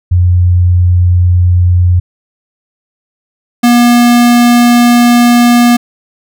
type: tone pair in turn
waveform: sine / square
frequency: 89.1 / 240.1 Hz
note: F2 / B3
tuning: +35 / -49 cents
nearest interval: octave + perfect fourth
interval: 1716 cents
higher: second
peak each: -4 dBFS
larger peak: neither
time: 0.11-2 / 3.63-5.77 s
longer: second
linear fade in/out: 10 ms
effects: none